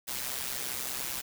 white noise with amplitude modulation, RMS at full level -32 dBFS, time 0.07-1.22 s, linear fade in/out 20 ms, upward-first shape sine, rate 130 Hz, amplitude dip 75%, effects none

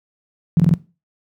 sine tone bursts, 164.81 Hz, E3, in tune, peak -8 dBFS, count 4, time 0.57-0.738 s, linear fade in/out 0 ms, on 27 ms, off 20 ms, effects noise-tail reverb RT60 0.3 s tail -19 dB re dry + high-pass 100 Hz 12 dB/octave

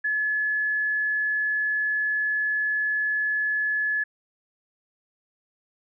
sine tone, 1710 Hz, A6, 50 cents flat, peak -22 dBFS, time 0.04-4.04 s, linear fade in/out 10 ms, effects none

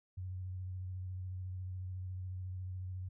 sine tone with vibrato, 92.3 Hz, F#2, 4 cents flat, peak -39 dBFS, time 0.17-3.09 s, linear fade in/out 10 ms, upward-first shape triangle, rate 14 Hz, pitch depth 31 cents each way, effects none

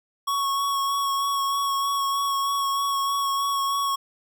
square tone with vibrato, 1108.7 Hz, C#6, in tune, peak -23 dBFS, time 0.27-3.96 s, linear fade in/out 10 ms, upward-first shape sine, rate 3.2 Hz, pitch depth 16 cents each way, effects none

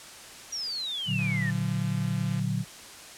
sine exponential sweep, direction down, 5810 to 1760 Hz, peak -30 dBFS, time 0.52-1.51 s, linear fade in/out 10 ms
sine chord, Bb augmented, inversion none, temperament equal, 116.54 / 146.83 / 185 Hz, Bb2 / D3 / F#3, 0 / 0 / 0 cents, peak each -30 dBFS, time 1.06-2.65 s, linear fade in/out 50 ms
click train, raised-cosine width 0.3 ms, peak -29 dBFS, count 207, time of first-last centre 1.19-2.395 s, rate 171 Hz
effects white hiss -45 dBFS RMS until 3.17 s + low-pass 9000 Hz 12 dB/octave

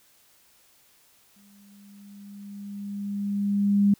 sine tone with exponential growth, 201.8 Hz, G#3, 49 cents flat, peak -15 dBFS, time 1.36-3.94 s, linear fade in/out 5 ms, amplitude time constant 560 ms, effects white hiss -60 dBFS RMS until 3.99 s

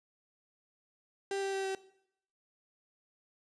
35% pulse tone with pitch steps, 393.4 / 390.5 / 387.5 / 384.6 Hz, G4 / G4 / G4 / G4, +6 / -7 / -20 / -33 cents, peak -31 dBFS, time 1.31-1.75 s, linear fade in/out 2 ms, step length 110 ms, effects noise-tail reverb RT60 0.7 s tail -18 dB re dry + resampled to 22050 Hz

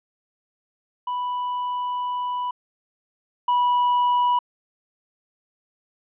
triangle tone pair in turn, 987.8 / 979.3 Hz, B5 / B5, 0 / -15 cents, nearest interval unison, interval 15 cents, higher first, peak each -22 / -15 dBFS, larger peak second, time 1.07-2.51 / 3.48-4.39 s, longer first, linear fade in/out 5 ms, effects resampled to 8000 Hz

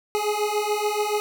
25% pulse beating tone pair, 415.3 / 422.3 Hz, G#4 / G#4, 0 / +29 cents, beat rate 7 Hz, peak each -22 / -21 dBFS, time 0.15-1.2 s, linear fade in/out 0 ms, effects none

